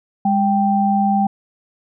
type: tone pair together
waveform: sine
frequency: 203.6 / 784.4 Hz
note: G#3 / G5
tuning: -34 / +1 cents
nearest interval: octave + major seventh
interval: 2335 cents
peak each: -16 dBFS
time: 0.25-1.27 s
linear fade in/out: 5 ms
effects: none